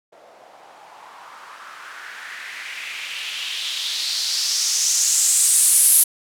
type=noise with low-pass filter sweep; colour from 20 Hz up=violet; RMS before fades=-22 dBFS; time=0.12-6.04 s; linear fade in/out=10 ms; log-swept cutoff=590 to 11000 Hz; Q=3.1; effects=none